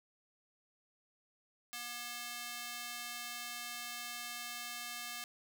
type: tone with high-pass filter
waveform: square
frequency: 240.4 Hz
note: B3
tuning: 46 cents flat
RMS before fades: -44 dBFS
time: 1.73-5.24 s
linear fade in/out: 0 ms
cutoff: 1700 Hz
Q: 0.54
effects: none